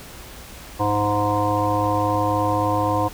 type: harmonic tone with a mistuned harmonic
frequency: 103.83 Hz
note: G#2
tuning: in tune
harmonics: 1 / 3 / 5 / 7 / 9 / 10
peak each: -25 / -25 / -25 / -25 / -25 / -25 dBFS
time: 0.79-3.09 s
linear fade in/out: 20 ms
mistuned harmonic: 1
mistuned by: -27 cents
effects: added 60 Hz sine -45 dBFS peak until 3.13 s + pink hiss -40 dBFS RMS until 3.13 s